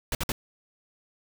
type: noise bursts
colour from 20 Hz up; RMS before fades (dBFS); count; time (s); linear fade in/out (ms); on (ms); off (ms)
pink; -28; 3; 0.12-0.32; 2; 30; 55
effects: none